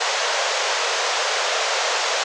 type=band-pass noise; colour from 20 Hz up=pink; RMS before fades=-22 dBFS; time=0-2.24 s; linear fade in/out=10 ms; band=470 to 7000 Hz; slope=48 dB/octave; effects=none